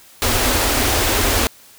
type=band-stop noise; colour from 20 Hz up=pink; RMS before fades=-17 dBFS; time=0.22-1.47 s; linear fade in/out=0 ms; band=110 to 220 Hz; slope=96 dB/octave; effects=white hiss -46 dBFS RMS until 1.78 s